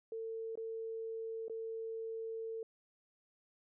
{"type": "tone with dropouts", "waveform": "sine", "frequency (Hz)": 450, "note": "A4", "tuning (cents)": 39, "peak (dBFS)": -39, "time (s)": [0.12, 2.63], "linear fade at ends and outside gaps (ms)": 2, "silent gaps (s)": [[0.555, 0.574], [1.482, 1.497]], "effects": []}